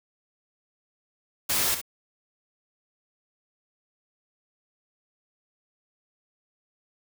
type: noise with echo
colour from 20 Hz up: white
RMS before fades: -25 dBFS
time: 1.49-1.75 s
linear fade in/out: 10 ms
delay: 65 ms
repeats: 1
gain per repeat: -9 dB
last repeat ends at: 1.815 s
effects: none